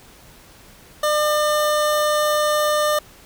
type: tone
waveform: 25% pulse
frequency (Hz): 601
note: D5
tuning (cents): +40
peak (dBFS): -13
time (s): 1.03-2.99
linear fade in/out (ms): 5
effects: pink hiss -47 dBFS RMS until 3.25 s